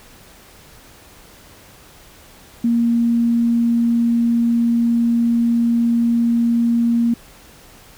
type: tone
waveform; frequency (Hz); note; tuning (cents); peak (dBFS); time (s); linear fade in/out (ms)
sine; 234.2; A#3; +8; -13; 2.64-7.14; 5
effects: pink hiss -45 dBFS RMS until 7.97 s